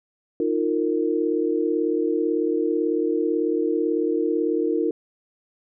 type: chord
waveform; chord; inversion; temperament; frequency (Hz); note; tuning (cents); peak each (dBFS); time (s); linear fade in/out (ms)
sine; Eb suspended second; none; equal with one note detuned; 311.1 / 349.2 / 458.7; Eb4 / F4 / Bb4; 0 / 0 / -28; -24; 0.4-4.91; 2
effects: none